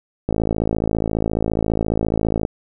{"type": "click train", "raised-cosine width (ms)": 2, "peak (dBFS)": -6, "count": 119, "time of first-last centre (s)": [0.29, 2.451], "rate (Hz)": 54.6, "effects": []}